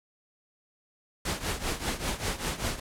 pink noise with tremolo, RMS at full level -28 dBFS, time 1.25-2.8 s, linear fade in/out 5 ms, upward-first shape triangle, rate 5.1 Hz, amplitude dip 85%, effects low-pass 11000 Hz 12 dB/octave

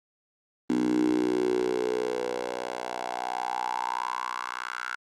10% pulse tone with high-pass filter sweep, 61.5 Hz, B1, 7 cents flat, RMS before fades -29 dBFS, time 0.7-4.96 s, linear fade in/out 0 ms, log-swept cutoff 270 to 1400 Hz, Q 6.7, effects low-pass 8000 Hz 12 dB/octave + Opus 24 kbps

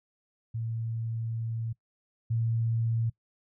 sine tone pair in turn, 113.9 / 114.46 Hz, A#2 / A#2, -40 / -31 cents, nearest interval unison, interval 9 cents, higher second, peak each -30 / -25 dBFS, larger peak second, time 0.54-1.73 / 2.3-3.1 s, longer first, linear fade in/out 10 ms, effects noise-tail reverb RT60 0.1 s tail -22 dB re dry

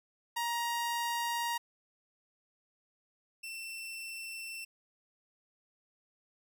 sawtooth tone pair in turn, 942 / 2687 Hz, A#5 / E7, +18 / +33 cents, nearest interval octave + tritone, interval 1815 cents, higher second, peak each -28 / -37 dBFS, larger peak first, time 0.36-1.58 / 3.43-4.65 s, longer neither, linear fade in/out 10 ms, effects none

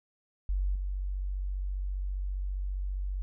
sine tone with level steps, 47.46 Hz, F#1, 45 cents sharp, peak -26 / -30 dBFS, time 0.49-3.22 s, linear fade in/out 0 ms, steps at 0.75 s, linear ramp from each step 5 ms, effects none

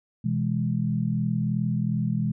sine chord, E major, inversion second, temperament equal with one note detuned, 125.63 / 164.81 / 207.7 Hz, B2 / E3 / G#3, +30 / 0 / 0 cents, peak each -27 dBFS, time 0.24-2.32 s, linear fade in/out 10 ms, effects none

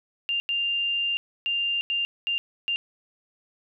sine tone bursts at uneven times, 2794 Hz, F7, in tune, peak -23 dBFS, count 6, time 0.29-0.4 / 0.49-1.17 / 1.46-1.81 / 1.9-2.05 / 2.27-2.38 / 2.68-2.76 s, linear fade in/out 0 ms, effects none

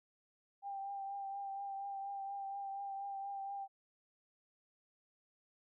sine tone with vibrato, 791 Hz, G5, 15 cents sharp, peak -40 dBFS, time 0.62-3.68 s, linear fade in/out 50 ms, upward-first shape triangle, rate 4.2 Hz, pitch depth 26 cents each way, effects none

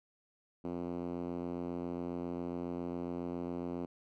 5% pulse tone with band-pass filter, 87.31 Hz, F2, in tune, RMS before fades -39 dBFS, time 0.64-3.86 s, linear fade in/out 10 ms, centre 260 Hz, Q 1.6, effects none

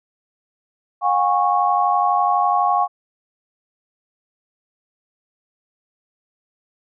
sine tone cluster, 718 / 810 / 1102 Hz, F5 / G#5 / C#6, +48 / -43 / -11 cents, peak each -19 dBFS, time 1.01-2.88 s, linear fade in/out 50 ms, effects none

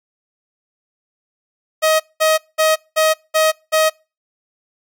sawtooth tone bursts, 630 Hz, D#5, 21 cents sharp, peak -8 dBFS, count 6, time 1.82-3.9 s, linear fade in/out 20 ms, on 180 ms, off 200 ms, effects noise-tail reverb RT60 0.3 s tail -25 dB re dry + Opus 48 kbps

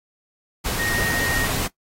sine tone in noise, 1864.7 Hz, A#6, in tune, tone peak -24 dBFS, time 0.78-1.47 s, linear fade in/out 20 ms, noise pink, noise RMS -25 dBFS, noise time 0.64-1.68 s, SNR -2 dB, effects noise-tail reverb RT60 0.1 s tail -18 dB re dry + AAC 48 kbps

